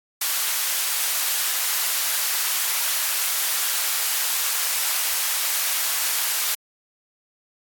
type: high-pass noise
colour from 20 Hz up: white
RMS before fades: -23 dBFS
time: 0.21-6.55 s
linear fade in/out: 5 ms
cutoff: 920 Hz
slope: 12 dB/octave
effects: AAC 64 kbps